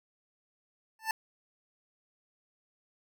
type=tone with exponential growth; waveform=25% pulse; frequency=885 Hz; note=A5; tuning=10 cents sharp; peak=-21 dBFS; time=0.99-1.11 s; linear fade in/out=2 ms; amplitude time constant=26 ms; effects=none